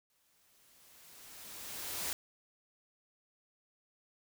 white noise with exponential growth, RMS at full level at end -36 dBFS, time 0.1-2.13 s, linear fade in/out 1 ms, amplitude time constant 440 ms, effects none

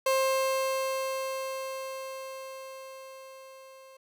30% pulse tone with level ramp, 530 Hz, C5, 22 cents sharp, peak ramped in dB -20 to -47 dBFS, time 0.06-3.97 s, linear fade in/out 5 ms, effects none

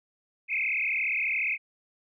sine tone with frequency modulation, 2349 Hz, D7, in tune, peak -25 dBFS, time 0.48-1.58 s, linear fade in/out 50 ms, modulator 37.2 Hz, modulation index 6.5, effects none

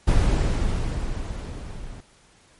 brown noise with level ramp, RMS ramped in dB -17 to -37 dBFS, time 0.07-2.01 s, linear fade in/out 10 ms, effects pink hiss -56 dBFS RMS until 2.59 s + MP3 48 kbps

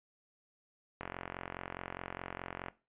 click train, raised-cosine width 0.5 ms, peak -24 dBFS, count 76, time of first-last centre 1.01-2.684 s, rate 44.8 Hz, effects noise-tail reverb RT60 0.3 s tail -18 dB re dry + resampled to 8000 Hz

